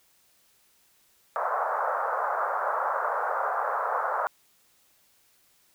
white band-pass noise, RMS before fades -28 dBFS, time 1.36-4.27 s, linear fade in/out 0 ms, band 520 to 1400 Hz, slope 48 dB/octave, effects white hiss -64 dBFS RMS until 5.74 s

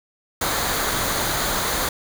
pink noise with comb filter, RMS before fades -23 dBFS, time 0.41-1.89 s, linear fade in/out 5 ms, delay 0.37 ms, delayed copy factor -0.5, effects none

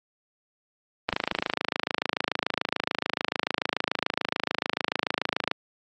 click train, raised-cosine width 0.3 ms, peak -7 dBFS, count 120, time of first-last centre 1.09-5.514 s, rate 26.9 Hz, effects high-pass 200 Hz 12 dB/octave + Opus 32 kbps

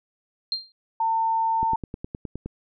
sine tone with exponential decay, 4186 Hz, C8, in tune, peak -20 dBFS, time 0.52-0.72 s, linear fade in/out 1 ms, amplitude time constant 42 ms
sine tone, 900 Hz, A5, 39 cents sharp, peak -20 dBFS, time 1-1.76 s, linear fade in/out 5 ms
click train, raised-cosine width 3 ms, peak -19 dBFS, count 9, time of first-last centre 1.63-2.46 s, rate 9.64 Hz
effects none

